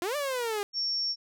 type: exponential two-way sweep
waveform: sawtooth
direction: up then down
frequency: 331.4 to 598 to 400.9 Hz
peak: -25 dBFS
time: 0.02-0.63 s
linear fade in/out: 0 ms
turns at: 0.16 s
type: tone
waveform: sine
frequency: 5480 Hz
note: F8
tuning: 34 cents flat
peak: -27 dBFS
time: 0.73-1.16 s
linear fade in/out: 50 ms
effects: none